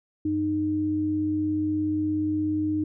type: tone pair together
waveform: sine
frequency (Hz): 96.7 / 307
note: G2 / D#4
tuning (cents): -23 / -23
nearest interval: octave + minor sixth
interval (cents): 2000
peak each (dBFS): -33 / -23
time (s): 0.25-2.84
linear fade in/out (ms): 5
effects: none